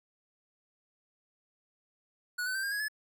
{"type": "tone with pitch steps", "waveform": "square", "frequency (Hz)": [1465, 1512.3, 1561.1, 1611.5, 1663.5, 1717.2], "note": ["F#6", "F#6", "G6", "G6", "G#6", "A6"], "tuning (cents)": [-18, 37, -8, 47, 2, -43], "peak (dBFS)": -32, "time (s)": [2.38, 2.884], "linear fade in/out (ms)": 10, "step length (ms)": 84, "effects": []}